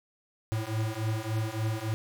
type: beating tone pair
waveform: square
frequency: 108.2 / 111.7 Hz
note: A2 / A2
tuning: -29 / +27 cents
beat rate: 3.5 Hz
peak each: -33 / -32 dBFS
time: 0.52-1.94 s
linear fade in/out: 0 ms
effects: none